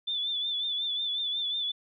sine tone with vibrato, 3504 Hz, A7, 8 cents flat, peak -28 dBFS, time 0.07-1.72 s, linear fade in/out 10 ms, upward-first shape triangle, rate 5.5 Hz, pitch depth 65 cents each way, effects none

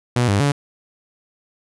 sawtooth tone with pitch steps, 122.1 / 100.4 / 142.8 Hz, B2 / G2 / D3, -19 / +42 / -48 cents, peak -11 dBFS, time 0.16-0.52 s, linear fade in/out 5 ms, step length 120 ms, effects resampled to 24000 Hz

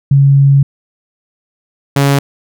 sine / sawtooth tone pair in turn, 138.9 / 139.95 Hz, C#3 / C#3, +4 / +17 cents, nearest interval unison, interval 13 cents, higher second, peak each -4 dBFS, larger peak neither, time 0.11-0.63 / 1.96-2.19 s, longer first, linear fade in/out 5 ms, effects none

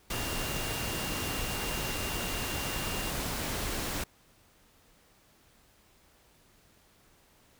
sine tone in noise, 2789 Hz, F7, 3 cents flat, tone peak -41 dBFS, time 0.11-3.1 s, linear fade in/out 5 ms, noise pink, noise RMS -34 dBFS, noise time 0.1-4.04 s, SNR -10 dB, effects pink hiss -63 dBFS RMS until 7.59 s

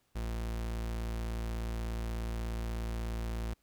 40% pulse tone, 56.6 Hz, A1, 50 cents sharp, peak -33 dBFS, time 0.15-3.54 s, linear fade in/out 10 ms, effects pink hiss -74 dBFS RMS until 3.62 s

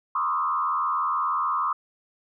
sine tone with frequency modulation, 1153 Hz, D6, 32 cents flat, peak -22 dBFS, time 0.15-1.73 s, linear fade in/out 5 ms, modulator 83.2 Hz, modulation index 1.6, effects none

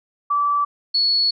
sine tone pair in turn, 1158 / 4391 Hz, D6 / C#8, -25 / -17 cents, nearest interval octave + major seventh, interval 2308 cents, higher second, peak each -16 / -15 dBFS, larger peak second, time 0.3-0.65 / 0.94-1.31 s, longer second, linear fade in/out 10 ms, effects none

